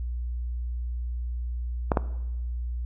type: clicks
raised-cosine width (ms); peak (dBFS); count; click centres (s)
1; -7; 2; 1.918 / 1.972
effects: noise-tail reverb RT60 1.0 s tail -17 dB re dry + added 60 Hz sine -28 dBFS peak until 2.85 s